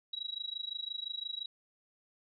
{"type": "tone with amplitude modulation", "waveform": "sine", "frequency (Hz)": 3874, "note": "B7", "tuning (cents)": -34, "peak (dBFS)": -33, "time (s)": [0.13, 1.46], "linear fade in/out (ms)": 5, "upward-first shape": "sine", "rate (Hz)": 25.8, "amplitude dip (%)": 95, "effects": []}